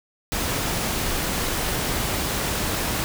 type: noise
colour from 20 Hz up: pink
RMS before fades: -25 dBFS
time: 0.32-3.04 s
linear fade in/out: 0 ms
effects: none